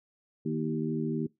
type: harmonic tone with a mistuned harmonic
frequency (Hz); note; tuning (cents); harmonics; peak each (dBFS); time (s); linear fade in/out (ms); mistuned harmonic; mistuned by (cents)
78.2; D#2; +9; 2 / 3 / 4 / 5; -33 / -32 / -35 / -36; 0.45-1.27; 10; 4; +29
effects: noise-tail reverb RT60 0.2 s tail -22 dB re dry